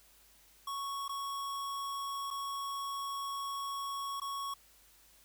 square tone with dropouts, 1108.7 Hz, C#6, in tune, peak -37 dBFS, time 0.67-4.54 s, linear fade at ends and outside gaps 5 ms, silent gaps 1.081-1.092 / 2.305-2.309 / 4.201-4.216 s, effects added 50 Hz sine -70 dBFS peak until 5.24 s + white hiss -63 dBFS RMS until 5.24 s

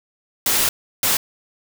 white noise bursts at uneven times, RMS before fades -18 dBFS, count 2, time 0.46-0.69 / 1.03-1.17 s, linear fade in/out 2 ms, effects none

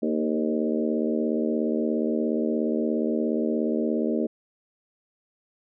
harmonic tone with a mistuned harmonic, 77 Hz, D#2, 17 cents flat, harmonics 3 / 4 / 5 / 6 / 7 / 8, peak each -26 / -28 / -30 / -32 / -33 / -34 dBFS, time 0.02-4.27 s, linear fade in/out 10 ms, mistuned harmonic 5, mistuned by +31 cents, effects none

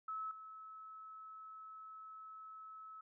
sine tone with level steps, 1297 Hz, E6, 28 cents flat, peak -40 / -50 dBFS, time 0.08-3.01 s, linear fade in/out 5 ms, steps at 0.31 s, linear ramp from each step 2 ms, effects none

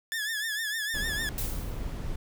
sawtooth tone with vibrato, 1742 Hz, A6, 18 cents flat, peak -26 dBFS, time 0.12-1.29 s, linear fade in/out 0 ms, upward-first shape triangle, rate 6.6 Hz, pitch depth 100 cents each way
brown noise, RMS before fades -34 dBFS, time 0.94-2.16 s, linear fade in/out 5 ms
blue noise with exponential decay, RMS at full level -32 dBFS, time 1.38-1.98 s, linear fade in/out 1 ms, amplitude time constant 130 ms
effects none

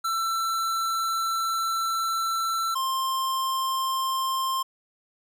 square tone pair in turn, 1339 / 1055.3 Hz, E6 / C6, +27 / +14 cents, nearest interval major third, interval 413 cents, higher first, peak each -25 dBFS, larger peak neither, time 0.04-2.75 / 2.75-4.63 s, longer first, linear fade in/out 10 ms, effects none

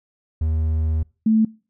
triangle / sine tone pair in turn, 79 / 219.9 Hz, D#2 / A3, +27 / -1 cents, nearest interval octave + tritone, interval 1772 cents, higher second, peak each -16 / -13 dBFS, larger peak second, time 0.41-1.03 / 1.26-1.45 s, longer first, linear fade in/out 5 ms, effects noise-tail reverb RT60 0.4 s tail -26 dB re dry

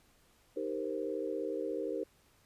sine chord, C minor seventh, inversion first, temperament equal, 311.1 / 392 / 466.2 / 523.3 Hz, Eb4 / G4 / Bb4 / C5, 0 / 0 / 0 / 0 cents, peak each -40 / -39 / -38 / -40 dBFS, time 0.56-2.04 s, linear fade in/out 10 ms, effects pink hiss -67 dBFS RMS until 2.45 s + resampled to 32000 Hz

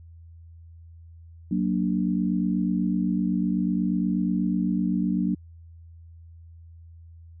sine chord, Gb augmented, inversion none, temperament equal, 185 / 233.1 / 293.7 Hz, Gb3 / Bb3 / D4, 0 / 0 / 0 cents, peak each -24 / -27 / -28 dBFS, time 1.51-5.35 s, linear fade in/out 5 ms, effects added 83 Hz sine -44 dBFS peak until 7.4 s

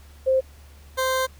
sine / 20% pulse tone pair in turn, 525 / 520.8 Hz, C5 / C5, +6 / -8 cents, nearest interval unison, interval 14 cents, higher first, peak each -16 dBFS, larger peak neither, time 0.26-0.41 / 0.97-1.27 s, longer second, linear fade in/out 20 ms, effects added 72 Hz sine -45 dBFS peak until 1.39 s + pink hiss -54 dBFS RMS until 1.39 s

